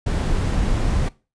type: noise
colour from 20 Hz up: brown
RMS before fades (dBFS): -20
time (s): 0.06-1.09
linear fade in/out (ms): 10
effects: noise-tail reverb RT60 0.3 s tail -20 dB re dry + resampled to 22050 Hz